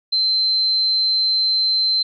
sine tone, 4100 Hz, C8, 36 cents flat, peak -15 dBFS, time 0.12-2.03 s, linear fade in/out 10 ms, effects none

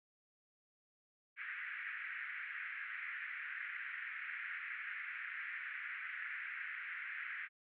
white band-pass noise, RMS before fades -45 dBFS, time 1.36-7.49 s, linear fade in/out 50 ms, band 1500 to 2200 Hz, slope 48 dB/octave, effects none

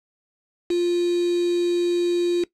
sine tone with quantisation, 349.2 Hz, F4, in tune, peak -18 dBFS, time 0.7-2.44 s, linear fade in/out 5 ms, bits 5, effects noise-tail reverb RT60 0.1 s tail -18 dB re dry + low-pass 6000 Hz 12 dB/octave

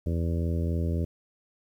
harmonic tone, 83.6 Hz, E2, 25 cents sharp, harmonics 1 / 2 / 3 / 4 / 5 / 6 / 7, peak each -26 / -32 / -36 / -38 / -40 / -42 / -43 dBFS, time 0.06-1.05 s, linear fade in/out 5 ms, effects 10-bit

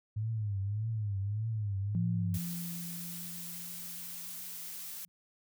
sine tone with vibrato, 104.8 Hz, G#2, 16 cents sharp, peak -31 dBFS, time 0.16-2.38 s, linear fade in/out 10 ms, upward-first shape triangle, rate 1.7 Hz, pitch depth 150 cents each way
sine tone with exponential decay, 172.5 Hz, F3, 21 cents flat, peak -29 dBFS, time 1.95-5.08 s, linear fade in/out 0 ms, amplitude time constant 680 ms
blue noise, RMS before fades -43 dBFS, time 2.34-5.05 s, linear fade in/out 2 ms
effects none

